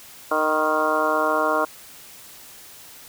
harmonic tone with a mistuned harmonic, 154.7 Hz, D#3, 10 cents flat, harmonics 2 / 3 / 4 / 5 / 6 / 7 / 8 / 9, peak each -29 / -27 / -24 / -29 / -29 / -24 / -29 / -26 dBFS, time 0.31-1.65 s, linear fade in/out 5 ms, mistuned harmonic 6, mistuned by +56 cents, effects white hiss -44 dBFS RMS until 3.08 s

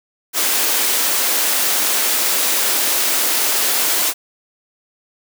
white high-pass noise, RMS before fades -17 dBFS, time 0.33-4.14 s, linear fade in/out 50 ms, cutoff 260 Hz, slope 24 dB/octave, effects none

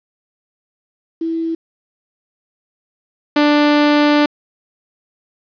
sine / sawtooth tone pair in turn, 328.1 / 294.8 Hz, E4 / D4, -8 / +7 cents, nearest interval major second, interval 185 cents, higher first, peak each -17 / -6 dBFS, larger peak second, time 1.21-1.55 / 3.36-4.26 s, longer second, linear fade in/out 5 ms, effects resampled to 11025 Hz + 8-bit

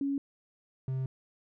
sine / triangle tone pair in turn, 278.4 / 131.39 Hz, C#4 / C3, +8 / +8 cents, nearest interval octave + minor second, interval 1300 cents, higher first, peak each -28 dBFS, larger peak neither, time 0.01-0.18 / 0.88-1.06 s, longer second, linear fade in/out 2 ms, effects none

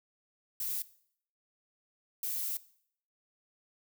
violet noise bursts at uneven times, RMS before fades -35 dBFS, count 2, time 0.6-0.82 / 2.23-2.57 s, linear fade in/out 2 ms, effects noise-tail reverb RT60 0.6 s tail -18 dB re dry

